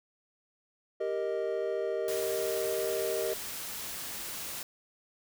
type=chord; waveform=triangle; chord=Eb major; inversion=first; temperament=equal; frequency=392 / 466.2 / 622.3 Hz; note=G4 / Bb4 / Eb5; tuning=0 / 0 / 0 cents; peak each=-32 dBFS; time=1-3.34 s; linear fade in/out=10 ms
type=noise; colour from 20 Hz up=white; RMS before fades=-39 dBFS; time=2.08-4.63 s; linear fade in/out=2 ms
effects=none